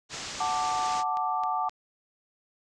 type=low-pass noise; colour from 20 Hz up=white; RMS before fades=-38 dBFS; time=0.09-1.04 s; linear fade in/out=50 ms; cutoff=7300 Hz; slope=48 dB/octave
type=chord; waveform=sine; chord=D major; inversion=first; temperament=equal; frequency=740 / 880 / 1174.7 Hz; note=F#5 / A5 / D6; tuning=0 / 0 / 0 cents; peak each=-30 dBFS; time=0.4-1.69 s; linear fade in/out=5 ms
type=clicks; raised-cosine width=0.2 ms; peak=-26 dBFS; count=4; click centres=0.893 / 1.171 / 1.436 / 1.695 s
effects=none